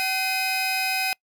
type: tone cluster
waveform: 30% pulse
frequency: 761 / 2074 / 2513 Hz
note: F#5 / C7 / D#7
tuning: +48 / -16 / +17 cents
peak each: -25 / -30 / -22 dBFS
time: 0-1.13 s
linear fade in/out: 0 ms
effects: noise-tail reverb RT60 0.1 s tail -26 dB re dry